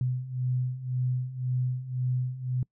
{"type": "beating tone pair", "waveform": "sine", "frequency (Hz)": [125.3, 127.2], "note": ["B2", "C3"], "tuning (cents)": [25, -48], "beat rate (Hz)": 1.9, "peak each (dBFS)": [-32, -28], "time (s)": [0.01, 2.63], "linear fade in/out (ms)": 2, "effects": ["noise-tail reverb RT60 0.1 s tail -25 dB re dry"]}